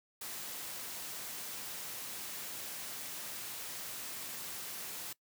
white noise, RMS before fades -43 dBFS, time 0.21-5.13 s, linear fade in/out 5 ms, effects noise-tail reverb RT60 0.1 s tail -21 dB re dry + high-pass 100 Hz 12 dB/octave

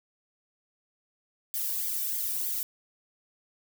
violet noise with flanger, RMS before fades -31 dBFS, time 1.54-2.63 s, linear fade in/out 0 ms, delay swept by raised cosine 0.72 to 1.53 ms, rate 3.2 Hz, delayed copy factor -0.95, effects none

